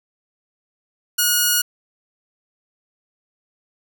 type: tone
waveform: 5% pulse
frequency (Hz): 1446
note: F#6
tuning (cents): -40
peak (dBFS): -4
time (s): 1.18-1.62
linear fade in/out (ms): 10
effects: none